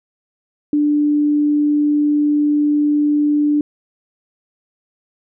sine tone, 295.2 Hz, D4, 9 cents sharp, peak -12 dBFS, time 0.73-3.61 s, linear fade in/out 2 ms, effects none

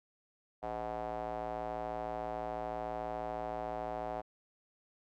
square tone with band-pass filter, 56.9 Hz, A#1, 41 cents flat, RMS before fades -39 dBFS, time 0.62-4.22 s, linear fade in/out 20 ms, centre 710 Hz, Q 3.8, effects none

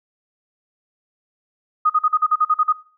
sine tone bursts, 1244.5 Hz, D#6, in tune, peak -12 dBFS, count 10, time 1.85-2.727 s, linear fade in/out 10 ms, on 49 ms, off 43 ms, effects noise-tail reverb RT60 0.4 s tail -17 dB re dry

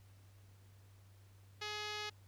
5% pulse tone with low-pass filter, 420.5 Hz, G#4, 22 cents sharp, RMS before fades -43 dBFS, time 1.61-2.1 s, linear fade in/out 10 ms, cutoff 5700 Hz, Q 0.95, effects added 98 Hz sine -59 dBFS peak until 2.27 s + pink hiss -70 dBFS RMS until 2.27 s

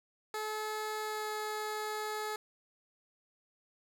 15% pulse tone with pitch glide, 430 to 427.3 Hz, A4 to G#4, -40 to +49 cents, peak -29 dBFS, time 0.34-2.36 s, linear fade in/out 2 ms, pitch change -11 cents, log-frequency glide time 1.01-1.31 s, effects none

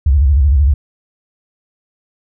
sine tone with vibrato, 69.9 Hz, C#2, 15 cents sharp, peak -7 dBFS, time 0.06-0.74 s, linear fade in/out 5 ms, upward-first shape square, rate 13 Hz, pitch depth 150 cents each way, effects none

